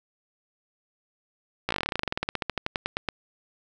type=slowing click train; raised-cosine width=0.3 ms; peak=-10 dBFS; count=28; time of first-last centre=1.69-3.088 s; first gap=16 ms; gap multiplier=1.08; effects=none